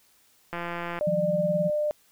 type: click train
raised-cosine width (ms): 0.5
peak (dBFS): -18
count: 80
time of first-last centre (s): 0.53-0.989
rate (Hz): 172
type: tone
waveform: sine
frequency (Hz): 599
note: D5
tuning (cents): +34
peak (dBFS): -23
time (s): 1.01-1.91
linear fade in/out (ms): 0
type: tone with tremolo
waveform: sine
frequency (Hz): 174.61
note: F3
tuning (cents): 0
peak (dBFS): -23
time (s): 1.07-1.7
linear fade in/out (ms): 2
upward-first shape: sine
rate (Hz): 19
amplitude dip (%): 90
effects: white hiss -62 dBFS RMS until 2.11 s